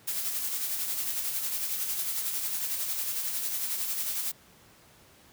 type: noise with tremolo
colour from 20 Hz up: blue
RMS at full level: -30 dBFS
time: 0.07-4.32 s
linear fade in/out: 10 ms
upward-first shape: sine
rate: 11 Hz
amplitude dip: 40%
effects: pink hiss -57 dBFS RMS until 5.32 s + high-pass 60 Hz 12 dB/octave